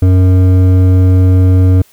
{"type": "tone with hard clipping", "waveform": "sine", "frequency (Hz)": 92.5, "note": "F#2", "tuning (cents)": 0, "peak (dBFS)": -6, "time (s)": [0.02, 1.82], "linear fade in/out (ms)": 5, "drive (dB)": 10, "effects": ["white hiss -47 dBFS RMS until 1.92 s"]}